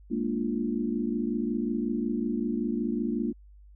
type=chord; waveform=sine; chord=Bb dominant seventh; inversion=third; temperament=equal with one note detuned; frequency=207.7 / 233.1 / 293.7 / 348.2 Hz; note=Ab3 / Bb3 / D4 / F4; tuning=0 / 0 / 0 / -5 cents; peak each=-33 / -29 / -33 / -34 dBFS; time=0.1-3.33 s; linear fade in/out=20 ms; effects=added 50 Hz sine -49 dBFS peak until 3.75 s